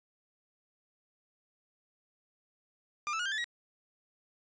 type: tone with pitch steps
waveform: 30% pulse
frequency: 1200 / 1316.2 / 1443.6 / 1583.4 / 1736.7 / 1904.9 Hz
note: D6 / E6 / F#6 / G6 / A6 / A#6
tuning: +37 / -3 / -43 / +17 / -23 / +37 cents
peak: -29 dBFS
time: 3.07-3.442 s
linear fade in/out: 0 ms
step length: 62 ms
effects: resampled to 16000 Hz